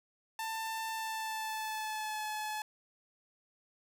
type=tone with pitch glide; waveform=sawtooth; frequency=891 to 856.2 Hz; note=A5 to A5; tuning=+22 to -47 cents; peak=-32 dBFS; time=0.39-2.62 s; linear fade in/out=2 ms; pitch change=-69 cents; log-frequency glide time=0.91-2.25 s; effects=12-bit